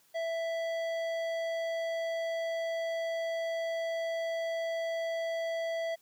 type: tone with tanh clipping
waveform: sine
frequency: 661 Hz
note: E5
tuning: 5 cents sharp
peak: -33 dBFS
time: 0.14-5.96 s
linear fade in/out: 20 ms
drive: 14 dB
effects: white hiss -66 dBFS RMS until 6.01 s + high-pass 80 Hz 12 dB/octave